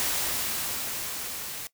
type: noise with level ramp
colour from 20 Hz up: white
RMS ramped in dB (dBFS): -27 to -37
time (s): 0-1.67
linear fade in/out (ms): 0
effects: noise-tail reverb RT60 0.1 s tail -18 dB re dry